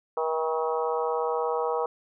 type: harmonic tone with a mistuned harmonic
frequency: 159.8 Hz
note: D#3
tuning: 47 cents sharp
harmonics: 3 / 4 / 5 / 6 / 7 / 8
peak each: -27 / -34 / -32 / -33 / -35 / -37 dBFS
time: 0.17-1.86 s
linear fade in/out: 2 ms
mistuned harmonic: 7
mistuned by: -21 cents
effects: none